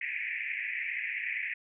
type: band-pass noise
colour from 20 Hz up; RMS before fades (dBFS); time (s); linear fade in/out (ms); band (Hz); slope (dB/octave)
white; -35; 0.01-1.54; 5; 1800 to 2500; 96
effects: none